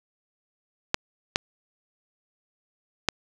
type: clicks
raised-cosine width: 0.2 ms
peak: -3 dBFS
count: 3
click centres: 0.944 / 1.359 / 3.087 s
effects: none